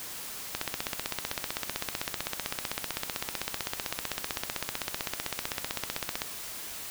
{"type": "click train", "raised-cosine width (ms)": 0.2, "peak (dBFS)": -12, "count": 90, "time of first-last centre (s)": [0.55, 6.219], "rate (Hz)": 15.7, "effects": ["white hiss -40 dBFS RMS until 6.9 s"]}